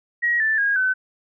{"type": "tone with pitch steps", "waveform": "sine", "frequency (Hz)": [1900, 1762.6, 1635, 1516.8], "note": ["A#6", "A6", "G#6", "F#6"], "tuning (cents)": [33, 3, -28, 43], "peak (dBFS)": -17, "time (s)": [0.22, 0.94], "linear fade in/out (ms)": 20, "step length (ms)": 180, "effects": []}